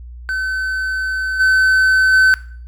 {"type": "tone with level steps", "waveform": "triangle", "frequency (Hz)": 1525, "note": "G6", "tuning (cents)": -48, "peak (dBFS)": [-16, -8, -6], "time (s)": [0.29, 2.34], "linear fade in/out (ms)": 0, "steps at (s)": [1.39, 2.12], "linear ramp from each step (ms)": 20, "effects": ["noise-tail reverb RT60 0.5 s tail -17 dB re dry", "added 60 Hz sine -31 dBFS peak until 2.67 s"]}